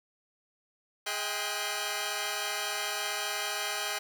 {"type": "tone cluster", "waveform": "10% pulse", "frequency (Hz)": [415.5, 635, 795, 1037, 1464], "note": ["G#4", "D#5", "G5", "C6", "F#6"], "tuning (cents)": [1, 35, 24, -16, -19], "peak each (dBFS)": [-32, -29, -28, -32, -29], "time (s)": [1.06, 3.99], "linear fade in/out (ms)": 10, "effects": ["9-bit"]}